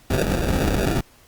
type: noise with sample-and-hold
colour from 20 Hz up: pink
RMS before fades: -21 dBFS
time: 0.1-1.01 s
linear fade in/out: 5 ms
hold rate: 1050 Hz
effects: pink hiss -53 dBFS RMS until 1.27 s + Opus 48 kbps